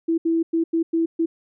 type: tone bursts at uneven times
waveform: sine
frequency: 329.6 Hz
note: E4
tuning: in tune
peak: -17 dBFS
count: 6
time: 0.08-0.18 / 0.25-0.43 / 0.53-0.64 / 0.73-0.83 / 0.93-1.06 / 1.19-1.26 s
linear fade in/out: 10 ms
effects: none